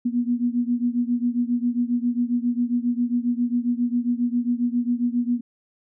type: beating tone pair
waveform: sine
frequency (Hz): 239 / 246.4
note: A#3 / B3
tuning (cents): +43 / -4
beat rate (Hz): 7.4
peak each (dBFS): -22 / -24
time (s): 0.05-5.41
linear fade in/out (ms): 10
effects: none